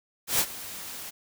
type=noise with ADSR envelope; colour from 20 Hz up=white; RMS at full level=-22 dBFS; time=0.27-1.11 s; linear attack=120 ms; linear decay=63 ms; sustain=-17 dB; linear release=20 ms; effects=none